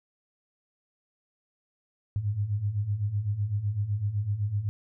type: beating tone pair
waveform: sine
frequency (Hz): 98 / 105.9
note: G2 / G#2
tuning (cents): 0 / +34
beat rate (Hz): 7.9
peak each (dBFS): -32 / -27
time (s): 2.16-4.69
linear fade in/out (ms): 0
effects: none